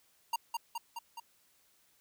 square tone with echo, 932 Hz, A#5, 1 cent flat, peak -30 dBFS, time 0.33-0.36 s, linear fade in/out 5 ms, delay 210 ms, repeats 4, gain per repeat -3 dB, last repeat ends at 1.2 s, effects white hiss -69 dBFS RMS until 2 s

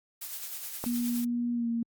blue noise with tremolo, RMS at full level -37 dBFS, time 0.21-1.25 s, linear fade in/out 10 ms, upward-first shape sine, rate 9.6 Hz, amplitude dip 40%
click, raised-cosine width 1 ms, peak -20 dBFS, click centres 0.84 s
sine tone with pitch glide, 239.6 to 232.4 Hz, A#3 to A#3, +48 to -5 cents, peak -27 dBFS, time 0.86-1.83 s, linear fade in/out 5 ms, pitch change -53 cents, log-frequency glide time 1.53-1.68 s
effects Opus 48 kbps

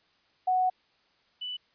sine tone pair in turn, 740 / 2979 Hz, F#5 / F#7, 0 / +11 cents, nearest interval 2 octaves, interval 2411 cents, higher second, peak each -22 / -33 dBFS, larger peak first, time 0.47-0.7 / 1.41-1.57 s, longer first, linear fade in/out 10 ms, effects white hiss -67 dBFS RMS until 1.74 s + resampled to 11025 Hz

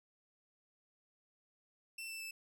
sawtooth tone with pitch steps, 2682 / 2659 / 2636 Hz, E7 / E7 / E7, +29 / +14 / -1 cents, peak -40 dBFS, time 1.98-2.31 s, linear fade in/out 5 ms, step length 110 ms, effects none

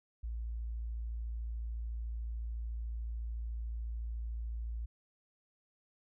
sine tone, 56.9 Hz, A#1, 41 cents flat, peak -36 dBFS, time 0.23-4.86 s, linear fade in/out 10 ms, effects none

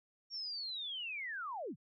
sine linear sweep, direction down, 5588 to 103.83 Hz, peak -39 dBFS, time 0.3-1.76 s, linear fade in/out 50 ms, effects none

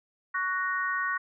sine chord, F# major, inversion second, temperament equal with one note detuned, 1119.7 / 1480 / 1864.7 Hz, C#6 / F#6 / A#6, +17 / 0 / 0 cents, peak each -31 dBFS, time 0.34-1.18 s, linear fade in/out 10 ms, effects none

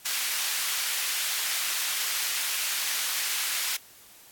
pink high-pass noise, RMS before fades -29 dBFS, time 0.05-3.77 s, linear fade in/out 10 ms, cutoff 2000 Hz, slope 12 dB/octave, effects white hiss -52 dBFS RMS until 4.31 s + AAC 64 kbps

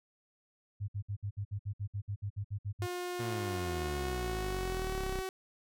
sine tone bursts, 101.5 Hz, G#2, 39 cents flat, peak -33 dBFS, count 15, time 0.8-2.871 s, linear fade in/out 20 ms, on 83 ms, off 59 ms
sawtooth tone with pitch glide, 357.3 to 377.2 Hz, F4 to F#4, +40 to +33 cents, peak -32 dBFS, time 2.82-5.29 s, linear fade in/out 0 ms, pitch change +93 cents, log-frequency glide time 3.57-4.94 s
sawtooth exponential sweep, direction down, 120 to 30.4 Hz, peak -32 dBFS, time 3.19-5.22 s, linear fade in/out 10 ms
effects none

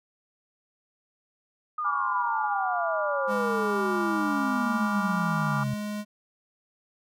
sine exponential sweep, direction down, 1244.5 to 129.4 Hz, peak -27 dBFS, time 1.78-5.74 s, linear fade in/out 5 ms
sine chord, G# diminished seventh, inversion none, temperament equal with one note detuned, 830.6 / 987.8 / 1174.7 / 1413.1 Hz, G#5 / B5 / D6 / F6, 0 / 0 / 0 / +20 cents, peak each -36 / -34 / -31 / -32 dBFS, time 1.84-5.64 s, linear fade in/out 10 ms
square tone with pitch glide, 205.8 to 208.8 Hz, G#3 to G#3, -16 to +10 cents, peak -31 dBFS, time 3.27-6.05 s, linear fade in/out 50 ms, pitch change +26 cents, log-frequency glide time 3.67-4.47 s
effects none

